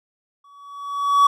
triangle tone with exponential growth, 1134 Hz, C#6, 39 cents sharp, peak -7 dBFS, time 0.44-1.27 s, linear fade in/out 5 ms, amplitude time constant 180 ms, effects none

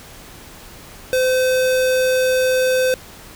square tone, 513 Hz, C5, 34 cents flat, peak -15 dBFS, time 1.13-2.94 s, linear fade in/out 0 ms, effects pink hiss -40 dBFS RMS until 3.35 s

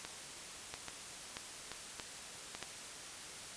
two click trains, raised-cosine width 0.2 ms, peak -24 / -23 dBFS, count 4 / 4, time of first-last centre 0.05-2.55 / 0.74-2.627 s, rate 1.2 / 1.59 Hz, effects white hiss -48 dBFS RMS until 3.56 s + resampled to 22050 Hz

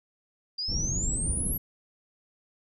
sine exponential sweep, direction up, 4759 to 11840 Hz, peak -29 dBFS, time 0.58-1.58 s, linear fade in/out 10 ms
pink low-pass noise, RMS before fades -31 dBFS, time 0.68-1.58 s, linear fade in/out 10 ms, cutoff 220 Hz, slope 12 dB/octave
effects none

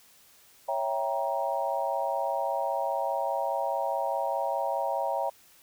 sine chord, C# diminished seventh, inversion none, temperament equal with one note detuned, 554.4 / 659.3 / 784 / 939.9 Hz, C#5 / E5 / G5 / Bb5, 0 / 0 / 0 / +14 cents, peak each -32 dBFS, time 0.68-5.3 s, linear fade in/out 10 ms, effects white hiss -58 dBFS RMS until 5.62 s

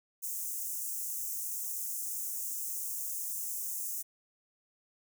white high-pass noise, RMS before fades -37 dBFS, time 0.22-4.03 s, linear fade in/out 20 ms, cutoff 6200 Hz, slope 48 dB/octave, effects none

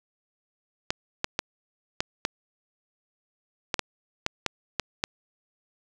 clicks, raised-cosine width 0.2 ms, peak -7 dBFS, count 11, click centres 0.905 / 1.244 / 1.391 / 2.005 / 2.251 / 3.742 / 3.793 / 4.264 / 4.463 / 4.797 / 5.039 s, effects 7-bit

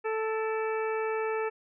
harmonic tone with a mistuned harmonic, 440 Hz, A4, in tune, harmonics 1 / 2 / 3 / 4 / 5 / 6, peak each -29 / -36 / -38 / -40 / -43 / -44 dBFS, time 0.04-1.5 s, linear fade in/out 20 ms, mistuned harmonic 5, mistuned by +72 cents, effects none

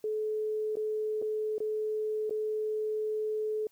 sine tone with dropouts, 430.4 Hz, A4, 38 cents flat, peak -29 dBFS, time 0.04-3.67 s, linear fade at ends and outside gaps 2 ms, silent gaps 0.756-0.769 / 1.217-1.223 / 1.582-1.603 / 2.296-2.307 s, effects white hiss -68 dBFS RMS until 3.71 s

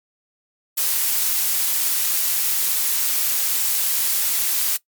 blue noise, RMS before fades -20 dBFS, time 0.77-4.77 s, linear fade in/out 10 ms, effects noise-tail reverb RT60 0.1 s tail -19 dB re dry + MP3 96 kbps

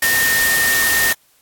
sine tone in noise, 1831 Hz, A#6, 32 cents flat, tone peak -15 dBFS, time 0.02-1.13 s, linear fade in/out 5 ms, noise white, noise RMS -18 dBFS, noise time 0.02-1.13 s, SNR 0 dB, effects white hiss -56 dBFS RMS until 1.41 s + AAC 64 kbps

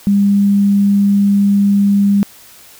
sine tone, 200.8 Hz, G3, 42 cents sharp, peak -8 dBFS, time 0.07-2.23 s, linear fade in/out 0 ms, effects white hiss -41 dBFS RMS until 2.79 s

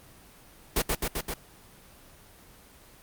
pink noise with echo, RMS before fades -24 dBFS, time 0.76-0.82 s, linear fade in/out 5 ms, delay 130 ms, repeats 4, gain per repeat -2 dB, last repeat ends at 1.34 s, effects pink hiss -53 dBFS RMS until 3.02 s + Opus 24 kbps

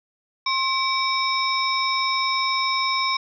sine tone cluster, 1063 / 2297 / 3768 / 5350 Hz, C6 / D7 / A#7 / E8, +27 / -39 / +18 / +25 cents, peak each -23 / -26 / -28 / -27 dBFS, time 0.46-3.17 s, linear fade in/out 5 ms, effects none

